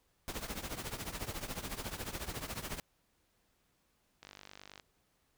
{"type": "noise with tremolo", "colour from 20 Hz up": "pink", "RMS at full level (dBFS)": -38, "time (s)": [0.28, 2.8], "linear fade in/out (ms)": 0, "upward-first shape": "triangle", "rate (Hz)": 14, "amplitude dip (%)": 85}
{"type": "click train", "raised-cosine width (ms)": 0.2, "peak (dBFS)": -32, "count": 29, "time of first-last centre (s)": [4.23, 4.798], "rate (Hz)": 49.3}
{"effects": ["pink hiss -75 dBFS RMS until 5.37 s"]}